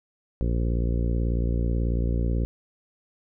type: harmonic tone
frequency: 58.27 Hz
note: A#1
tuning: in tune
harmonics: 1 / 2 / 3 / 4 / 5 / 6 / 7 / 8 / 9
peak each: -23 / -29 / -33 / -35 / -37 / -39 / -40 / -41 / -42 dBFS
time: 0.41-2.45 s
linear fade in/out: 0 ms
effects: none